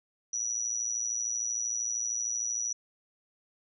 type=tone with amplitude modulation; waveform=sine; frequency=5860 Hz; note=F#8; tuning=18 cents flat; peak=-26 dBFS; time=0.33-2.73 s; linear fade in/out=5 ms; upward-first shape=sine; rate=113 Hz; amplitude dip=75%; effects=none